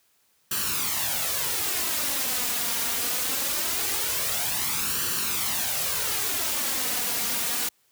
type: noise with flanger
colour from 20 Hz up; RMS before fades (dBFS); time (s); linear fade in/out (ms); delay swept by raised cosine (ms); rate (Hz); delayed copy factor
white; -27; 0.51-7.69; 5; 0.68 to 4.28; 0.22; +0.6
effects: white hiss -66 dBFS RMS until 7.91 s + high-pass 60 Hz 12 dB/octave